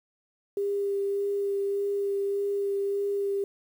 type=tone with vibrato; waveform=sine; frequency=400.1 Hz; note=G4; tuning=35 cents sharp; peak=-25 dBFS; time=0.57-3.44 s; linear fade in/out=2 ms; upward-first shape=sine; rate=1.7 Hz; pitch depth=12 cents each way; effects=9-bit